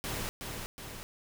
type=noise with echo; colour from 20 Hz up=pink; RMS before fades=-36 dBFS; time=0.04-0.29 s; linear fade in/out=0 ms; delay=370 ms; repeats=2; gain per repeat=-4 dB; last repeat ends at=1.03 s; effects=none